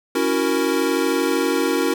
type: chord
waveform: square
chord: F# dominant seventh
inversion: second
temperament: equal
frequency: 277.2 / 329.6 / 370 / 466.2 Hz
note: C#4 / E4 / F#4 / A#4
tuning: 0 / 0 / 0 / 0 cents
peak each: -24 dBFS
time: 0.15-1.94 s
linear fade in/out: 5 ms
effects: none